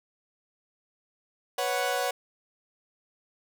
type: chord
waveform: sawtooth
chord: B suspended second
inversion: none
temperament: equal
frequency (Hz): 493.9 / 554.4 / 740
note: B4 / C#5 / F#5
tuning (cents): 0 / 0 / 0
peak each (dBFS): -28 / -27 / -26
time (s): 1.58-2.11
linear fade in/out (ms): 5
effects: none